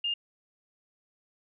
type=tone; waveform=sine; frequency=2820 Hz; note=F7; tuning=16 cents sharp; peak=-27 dBFS; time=0.04-0.14 s; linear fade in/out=5 ms; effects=none